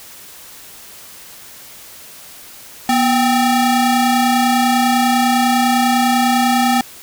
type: ring-modulated tone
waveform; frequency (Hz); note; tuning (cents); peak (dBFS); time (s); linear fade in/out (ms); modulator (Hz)
40% pulse; 516; C5; -24; -8; 2.89-6.81; 2; 273
effects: white hiss -38 dBFS RMS until 7.02 s